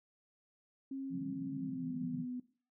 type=tone with pitch glide; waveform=sine; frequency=270 to 249 Hz; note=C#4 to B3; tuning=-45 to +14 cents; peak=-38 dBFS; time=0.91-2.4 s; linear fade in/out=5 ms; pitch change=-141 cents; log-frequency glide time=1.51-2.05 s
type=band-pass noise; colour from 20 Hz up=white; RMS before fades=-44 dBFS; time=1.09-2.27 s; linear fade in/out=50 ms; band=150 to 200 Hz; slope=48 dB/octave
effects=noise-tail reverb RT60 0.4 s tail -17 dB re dry